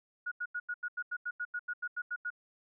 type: tone bursts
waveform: sine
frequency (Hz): 1451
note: F#6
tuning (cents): -34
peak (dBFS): -33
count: 15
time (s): 0.26-2.304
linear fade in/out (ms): 10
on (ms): 56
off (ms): 86
effects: none